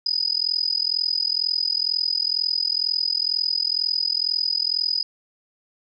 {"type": "tone with amplitude modulation", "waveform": "sine", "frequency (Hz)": 4978, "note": "D#8", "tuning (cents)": 0, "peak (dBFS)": -16, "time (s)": [0.06, 5.03], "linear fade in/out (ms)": 5, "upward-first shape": "sine", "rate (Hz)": 42.1, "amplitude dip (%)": 100, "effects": []}